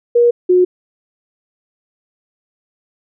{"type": "tone pair in turn", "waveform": "sine", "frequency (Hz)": [476.9, 362.8], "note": ["A#4", "F#4"], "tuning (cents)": [39, -34], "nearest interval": "perfect fourth", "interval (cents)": 473, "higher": "first", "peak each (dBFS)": -7, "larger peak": "neither", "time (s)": [[0.15, 0.31], [0.49, 0.65]], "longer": "neither", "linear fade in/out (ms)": 10, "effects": []}